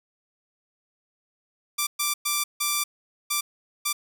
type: tone bursts at uneven times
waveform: 5% pulse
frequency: 1174.7 Hz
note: D6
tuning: in tune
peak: -11 dBFS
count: 6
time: 1.78-1.87 / 1.99-2.14 / 2.25-2.44 / 2.6-2.84 / 3.3-3.41 / 3.85-3.93 s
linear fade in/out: 10 ms
effects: none